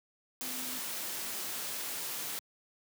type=tone in noise; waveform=sine; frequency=254 Hz; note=B3; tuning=49 cents sharp; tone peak=-47 dBFS; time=0.42-0.78 s; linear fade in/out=0 ms; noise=white; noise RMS=-38 dBFS; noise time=0.41-2.39 s; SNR=-12 dB; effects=high-pass 150 Hz 12 dB/octave